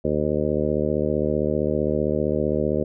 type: harmonic tone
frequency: 75.4 Hz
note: D2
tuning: 46 cents sharp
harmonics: 1 / 2 / 3 / 4 / 5 / 6 / 7 / 8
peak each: -31 / -29 / -27 / -30 / -26 / -28 / -27 / -30 dBFS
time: 0.04-2.84 s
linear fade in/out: 10 ms
effects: none